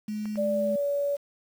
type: tone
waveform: sine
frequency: 212 Hz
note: G#3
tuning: 36 cents sharp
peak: -29 dBFS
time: 0.08-0.76 s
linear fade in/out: 5 ms
type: clicks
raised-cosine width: 0.5 ms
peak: -29 dBFS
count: 2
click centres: 0.256 / 0.357 s
type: tone with pitch glide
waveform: sine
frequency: 587.3 to 569.3 Hz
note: D5 to C#5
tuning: 0 to +46 cents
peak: -24 dBFS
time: 0.37-1.17 s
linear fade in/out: 20 ms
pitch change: -54 cents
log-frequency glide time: 0.49-0.84 s
effects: 8-bit